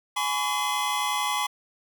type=tone cluster; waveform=square; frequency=836 / 1007 / 1135 / 2050 / 3334 Hz; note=G#5 / B5 / C#6 / C7 / G#7; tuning=+11 / +33 / +41 / -36 / +6 cents; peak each=-31 / -31 / -31 / -34 / -33 dBFS; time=0.16-1.47 s; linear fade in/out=10 ms; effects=none